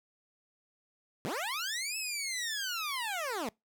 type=linear two-way sweep; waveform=15% pulse; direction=up then down; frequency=110.1 to 2637 to 199.8 Hz; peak=-27 dBFS; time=1.25-3.49 s; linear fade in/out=0 ms; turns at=1.97 s; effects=noise-tail reverb RT60 0.2 s tail -26 dB re dry